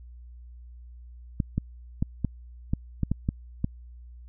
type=clicks; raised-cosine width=5 ms; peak=-12 dBFS; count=9; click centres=1.402 / 1.58 / 2.025 / 2.247 / 2.735 / 3.033 / 3.116 / 3.289 / 3.644 s; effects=added 60 Hz sine -43 dBFS peak until 4.28 s